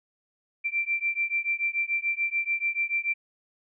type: beating tone pair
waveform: sine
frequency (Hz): 2349 / 2355.9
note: D7 / D7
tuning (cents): 0 / +5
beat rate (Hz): 6.9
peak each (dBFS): -28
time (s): 0.64-3.14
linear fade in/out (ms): 20
effects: none